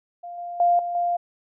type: tone with level steps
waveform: sine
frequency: 698.5 Hz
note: F5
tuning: in tune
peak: -33 / -30 / -15 / -25 / -20 dBFS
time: 0.23-1.17 s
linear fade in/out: 10 ms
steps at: 0.38 / 0.6 / 0.79 / 0.95 s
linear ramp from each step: 2 ms
effects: none